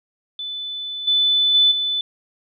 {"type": "tone with level steps", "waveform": "sine", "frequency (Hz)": 3500, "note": "A7", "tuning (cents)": -10, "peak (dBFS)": [-26, -14, -11, -19], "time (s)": [0.39, 2.01], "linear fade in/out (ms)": 2, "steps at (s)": [1.07, 1.54, 1.71], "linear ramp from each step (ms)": 10, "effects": []}